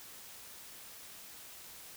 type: silence
effects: white hiss -51 dBFS RMS until 1.96 s